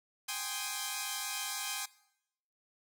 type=chord; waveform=5% pulse; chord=Ab major seventh; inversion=third; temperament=equal; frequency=784 / 830.6 / 1046.5 / 1244.5 Hz; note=G5 / Ab5 / C6 / Eb6; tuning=0 / 0 / 0 / 0 cents; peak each=-29 / -29 / -29 / -31 dBFS; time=0.28-1.86 s; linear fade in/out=10 ms; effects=noise-tail reverb RT60 0.8 s tail -20 dB re dry